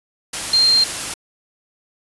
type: tone in noise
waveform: sine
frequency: 4186 Hz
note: C8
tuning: in tune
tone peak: -11 dBFS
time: 0.53-0.84 s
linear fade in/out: 5 ms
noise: white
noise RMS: -25 dBFS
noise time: 0.33-1.14 s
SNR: +11 dB
effects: resampled to 24000 Hz